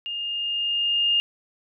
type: tone with level ramp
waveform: sine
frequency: 2826 Hz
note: F7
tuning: 20 cents sharp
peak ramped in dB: -28 to -17 dBFS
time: 0.06-1.2 s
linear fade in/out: 0 ms
effects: none